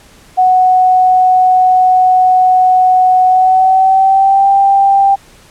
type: tone with pitch glide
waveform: sine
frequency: 740 to 788.5 Hz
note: F#5 to G5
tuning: 0 to +10 cents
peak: -5 dBFS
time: 0.37-5.16 s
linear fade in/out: 20 ms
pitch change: +110 cents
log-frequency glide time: 3.27-4.5 s
effects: pink hiss -42 dBFS RMS until 5.5 s + low-pass 11000 Hz 12 dB/octave